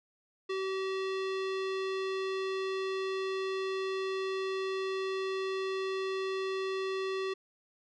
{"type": "tone with low-pass filter", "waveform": "square", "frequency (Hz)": 382.5, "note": "G4", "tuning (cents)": -42, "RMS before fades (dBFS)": -34, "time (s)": [0.49, 7.34], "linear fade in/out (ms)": 10, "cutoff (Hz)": 3800, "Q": 1.4, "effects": []}